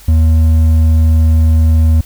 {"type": "tone with hard clipping", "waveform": "triangle", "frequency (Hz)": 79.8, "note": "D#2", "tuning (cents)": 44, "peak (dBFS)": -7, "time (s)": [0.08, 2.01], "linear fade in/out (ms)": 5, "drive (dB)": 8, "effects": ["added 50 Hz sine -39 dBFS peak until 2.05 s", "white hiss -40 dBFS RMS until 2.05 s"]}